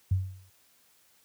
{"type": "tone with exponential decay", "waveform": "sine", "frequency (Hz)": 94, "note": "F#2", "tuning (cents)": 28, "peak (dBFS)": -19, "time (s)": [0.11, 0.5], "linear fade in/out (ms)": 5, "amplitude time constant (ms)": 83, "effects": ["white hiss -64 dBFS RMS until 1.24 s", "high-pass 60 Hz 12 dB/octave"]}